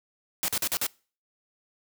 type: noise bursts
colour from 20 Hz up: white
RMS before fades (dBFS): -27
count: 5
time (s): 0.43-0.866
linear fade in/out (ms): 0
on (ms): 52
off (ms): 44
effects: noise-tail reverb RT60 0.4 s tail -25 dB re dry

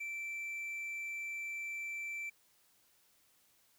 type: tone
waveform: triangle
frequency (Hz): 2336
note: D7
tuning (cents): -10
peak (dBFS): -37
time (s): 0-2.3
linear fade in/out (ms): 10
effects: white hiss -70 dBFS RMS until 3.78 s

